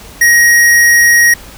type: tone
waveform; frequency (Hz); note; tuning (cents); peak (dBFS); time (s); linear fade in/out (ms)
square; 1887; A#6; +21; -5; 0.21-1.34; 5
effects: added 50 Hz sine -38 dBFS peak until 1.57 s + pink hiss -34 dBFS RMS until 1.57 s

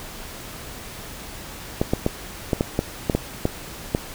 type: clicks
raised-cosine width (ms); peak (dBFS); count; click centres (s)
2; -5; 10; 1.815 / 1.935 / 2.064 / 2.532 / 2.609 / 2.791 / 3.098 / 3.15 / 3.454 / 3.949
effects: pink hiss -37 dBFS RMS until 4.14 s

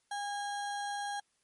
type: tone with sample-and-hold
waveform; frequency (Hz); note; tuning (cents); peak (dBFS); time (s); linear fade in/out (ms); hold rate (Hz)
sine; 811; G#5; -41; -34; 0.11-1.2; 5; 2450
effects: white hiss -75 dBFS RMS until 1.43 s + MP3 48 kbps

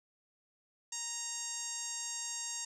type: tone with low-pass filter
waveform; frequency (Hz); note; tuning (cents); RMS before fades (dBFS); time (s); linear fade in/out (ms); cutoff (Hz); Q
5% pulse; 932.3; A#5; 0; -40; 0.92-2.65; 5; 7100; 5.6
effects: none

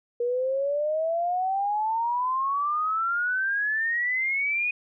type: exponential sweep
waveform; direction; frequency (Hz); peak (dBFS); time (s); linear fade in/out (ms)
sine; up; 474 to 2489; -23; 0.2-4.71; 5
effects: none

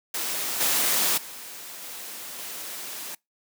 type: noise with level steps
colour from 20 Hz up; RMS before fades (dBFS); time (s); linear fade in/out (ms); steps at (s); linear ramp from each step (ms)
white; -29 / -23 / -40 / -38 / -36; 0.14-3.15; 5; 0.6 / 1.17 / 1.82 / 2.38; 10
effects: noise-tail reverb RT60 0.2 s tail -26 dB re dry + high-pass 200 Hz 12 dB/octave

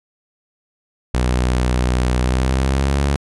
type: tone with pitch glide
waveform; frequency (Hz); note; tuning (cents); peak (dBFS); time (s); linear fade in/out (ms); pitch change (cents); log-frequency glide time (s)
sawtooth; 62.1 to 70.11; B1 to C#2; +10 to +20; -11; 1.14-3.16; 0; +210; 2.2-3.03
effects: resampled to 24000 Hz

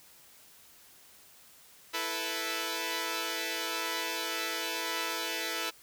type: chord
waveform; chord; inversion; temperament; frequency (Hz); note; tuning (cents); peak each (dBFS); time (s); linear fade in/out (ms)
5% pulse; E suspended fourth; none; equal; 329.6 / 440 / 493.9; E4 / A4 / B4; 0 / 0 / 0; -25; 1.93-5.71; 20
effects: white hiss -57 dBFS RMS until 5.82 s

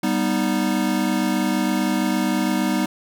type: chord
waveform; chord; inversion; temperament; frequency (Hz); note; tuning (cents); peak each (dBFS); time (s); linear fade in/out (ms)
square; G augmented; none; equal with one note detuned; 196 / 244.7 / 311.1; G3 / B3 / D#4; 0 / -16 / 0; -24; 0.03-2.86; 5
effects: none

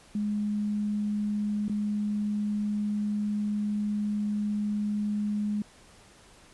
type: tone with dropouts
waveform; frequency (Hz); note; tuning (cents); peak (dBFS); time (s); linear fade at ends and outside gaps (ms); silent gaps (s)
sine; 208.4; G#3; +6; -26; 0.15-5.62; 2; 1.682-1.696
effects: pink hiss -55 dBFS RMS until 6.53 s + resampled to 24000 Hz

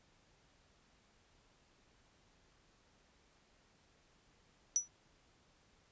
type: tone with exponential decay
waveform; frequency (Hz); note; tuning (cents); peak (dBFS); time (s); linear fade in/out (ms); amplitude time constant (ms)
sine; 5900; F#8; -6; -25; 4.76-4.88; 0; 26
effects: pink hiss -70 dBFS RMS until 5.91 s + resampled to 16000 Hz

